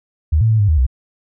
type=tone with pitch steps; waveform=sine; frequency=77.4 / 112 / 110.2 / 102.4 / 77.9 / 63.7 Hz; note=D#2 / A2 / A2 / G#2 / D#2 / C2; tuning=-9 / +31 / +3 / -24 / +3 / -46 cents; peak=-10 dBFS; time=0.32-0.866 s; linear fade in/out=10 ms; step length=91 ms; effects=none